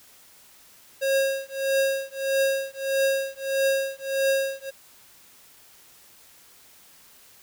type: tone with tremolo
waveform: square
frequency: 542 Hz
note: C#5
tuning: 39 cents flat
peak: -19 dBFS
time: 1.01-4.71 s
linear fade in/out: 20 ms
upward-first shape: triangle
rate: 1.6 Hz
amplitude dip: 100%
effects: white hiss -53 dBFS RMS until 7.42 s